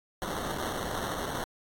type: noise with sample-and-hold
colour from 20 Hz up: white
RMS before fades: -34 dBFS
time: 0.22-1.44 s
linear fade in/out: 0 ms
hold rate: 2450 Hz
effects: AAC 64 kbps